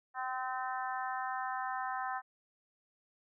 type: harmonic tone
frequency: 257.2 Hz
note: C4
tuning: 30 cents flat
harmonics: 3 / 4 / 5 / 6 / 7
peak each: -38 / -40 / -42 / -44 / -45 dBFS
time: 0.14-2.22 s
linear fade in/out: 50 ms
effects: none